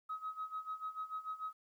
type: tone with tremolo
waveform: sine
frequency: 1272 Hz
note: D#6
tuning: 38 cents sharp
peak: -36 dBFS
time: 0.09-1.53 s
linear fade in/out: 10 ms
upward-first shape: sine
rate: 6.8 Hz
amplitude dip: 85%
effects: tanh soft clip ceiling -33 dBFS + 12-bit